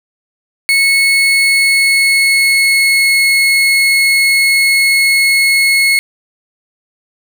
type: tone with pitch glide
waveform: 35% pulse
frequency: 2199 to 2179 Hz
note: C#7 to C#7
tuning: -14 to -30 cents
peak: -6 dBFS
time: 0.69-5.99 s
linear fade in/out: 0 ms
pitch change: -16 cents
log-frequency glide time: 0.79-3.3 s
effects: none